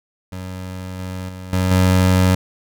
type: tone with level steps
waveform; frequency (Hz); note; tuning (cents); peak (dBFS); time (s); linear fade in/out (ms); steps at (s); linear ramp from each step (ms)
25% pulse; 92.5; F#2; 0; -24 / -22 / -27 / -12 / -8; 0.32-2.35; 5; 0.99 / 1.29 / 1.53 / 1.71; 2
effects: none